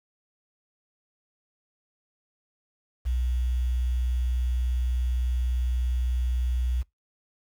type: tone with quantisation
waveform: sine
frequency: 61.74 Hz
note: B1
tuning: in tune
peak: -23 dBFS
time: 3.05-6.83 s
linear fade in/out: 20 ms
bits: 8
effects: noise-tail reverb RT60 0.2 s tail -25 dB re dry